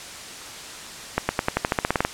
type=accelerating click train; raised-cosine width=0.5 ms; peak=-4 dBFS; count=13; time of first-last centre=1.18-2.049 s; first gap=110 ms; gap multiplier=0.92; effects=white hiss -37 dBFS RMS until 2.13 s + low-pass 8000 Hz 12 dB/octave